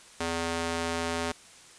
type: tone with high-pass filter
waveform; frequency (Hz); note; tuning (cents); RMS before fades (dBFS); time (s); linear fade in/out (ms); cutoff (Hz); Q
square; 83.6; E2; +25; -31; 0.2-1.32; 5; 290; 0.51
effects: white hiss -52 dBFS RMS until 1.78 s + resampled to 22050 Hz